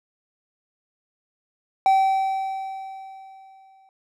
triangle tone with exponential decay, 771 Hz, G5, 29 cents flat, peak -11 dBFS, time 1.86-3.89 s, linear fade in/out 1 ms, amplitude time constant 440 ms, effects none

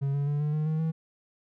triangle tone with pitch steps, 138.59 / 142.08 / 145.65 / 149.31 / 153.07 / 156.92 / 160.86 Hz, C#3 / C#3 / D3 / D3 / D#3 / D#3 / E3, 0 / +43 / -14 / +29 / -28 / +15 / -42 cents, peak -23 dBFS, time 0.01-0.92 s, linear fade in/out 20 ms, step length 130 ms, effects none

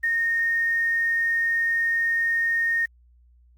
sine tone with quantisation, 1844 Hz, A#6, 19 cents flat, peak -20 dBFS, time 0.03-2.86 s, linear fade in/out 10 ms, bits 8, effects added 60 Hz sine -53 dBFS peak until 3.57 s + Opus 24 kbps

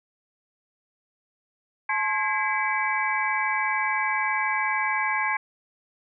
sine tone cluster, 859 / 1066 / 1641 / 2029 / 2297 Hz, A5 / C6 / G#6 / B6 / D7, -42 / +32 / -21 / +46 / -39 cents, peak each -29 dBFS, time 1.89-5.37 s, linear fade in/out 5 ms, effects none

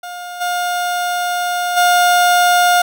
30% pulse tone with level steps, 711 Hz, F5, 31 cents sharp, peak -24 / -14 / -7 dBFS, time 0.03-2.82 s, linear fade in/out 5 ms, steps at 0.4 / 1.76 s, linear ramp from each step 20 ms, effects none

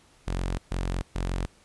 sawtooth tone bursts, 45 Hz, F#1, 47 cents flat, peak -23 dBFS, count 3, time 0.27-1.46 s, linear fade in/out 10 ms, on 310 ms, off 130 ms, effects pink hiss -59 dBFS RMS until 1.64 s + resampled to 24000 Hz

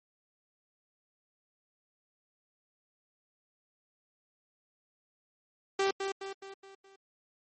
sawtooth tone with echo, 390.1 Hz, G4, 8 cents flat, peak -22 dBFS, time 5.79-5.91 s, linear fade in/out 5 ms, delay 210 ms, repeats 5, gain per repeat -6 dB, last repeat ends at 6.96 s, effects low-pass 9000 Hz 12 dB/octave + MP3 32 kbps

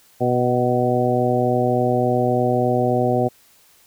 harmonic tone with a mistuned harmonic, 123.47 Hz, B2, in tune, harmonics 1 / 2 / 3 / 4 / 5 / 6, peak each -23 / -23 / -23 / -23 / -23 / -23 dBFS, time 0.2-3.29 s, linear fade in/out 20 ms, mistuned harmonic 6, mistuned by +19 cents, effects white hiss -54 dBFS RMS until 3.86 s

